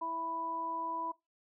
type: harmonic tone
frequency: 329.6 Hz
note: E4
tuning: in tune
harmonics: 1 / 2 / 3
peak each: -46 / -45 / -35 dBFS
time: 0.01-1.12 s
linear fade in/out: 10 ms
effects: noise-tail reverb RT60 0.2 s tail -20 dB re dry